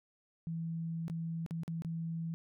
sine tone with dropouts, 164.81 Hz, E3, in tune, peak -35 dBFS, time 0.47-2.34 s, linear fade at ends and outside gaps 0 ms, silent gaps 1.081-1.099 / 1.463-1.509 / 1.634-1.679 / 1.821-1.848 s, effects none

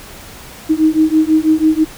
sine beating tone pair, 311.1 / 317.2 Hz, D#4 / D#4, 0 / +33 cents, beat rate 6.1 Hz, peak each -12 dBFS, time 0.69-1.85 s, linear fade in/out 20 ms, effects pink hiss -35 dBFS RMS until 1.97 s

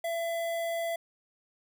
square tone with notch filter, 671 Hz, E5, 31 cents sharp, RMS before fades -32 dBFS, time 0.04-0.96 s, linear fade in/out 5 ms, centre 5300 Hz, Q 1.3, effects none

